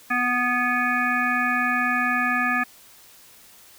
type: harmonic tone with a mistuned harmonic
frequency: 246.9 Hz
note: B3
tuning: in tune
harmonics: 1 / 3 / 5 / 7 / 9 / 10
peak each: -28 / -29 / -26 / -23 / -32 / -30 dBFS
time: 0.1-2.64 s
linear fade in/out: 10 ms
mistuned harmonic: 7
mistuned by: -18 cents
effects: white hiss -50 dBFS RMS until 3.78 s